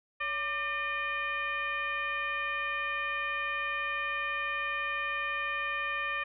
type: tone with frequency modulation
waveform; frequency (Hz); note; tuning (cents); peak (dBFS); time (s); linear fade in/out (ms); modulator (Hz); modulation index
sine; 1808; A6; +47; -30; 0.2-6.24; 10; 622; 1.3
effects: none